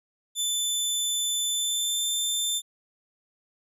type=tone with pitch glide; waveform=20% pulse; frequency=3520 to 3561 Hz; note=A7 to A7; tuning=0 to +20 cents; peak=-19 dBFS; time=0.35-2.62 s; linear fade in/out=50 ms; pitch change=+20 cents; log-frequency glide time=1.48-2.06 s; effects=none